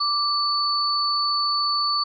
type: tone pair together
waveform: sine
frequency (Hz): 1174.7 / 4483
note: D6 / C#8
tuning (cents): 0 / +19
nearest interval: octave + major seventh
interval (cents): 2319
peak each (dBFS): -23 / -22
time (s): 0-2.04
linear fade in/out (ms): 10
effects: none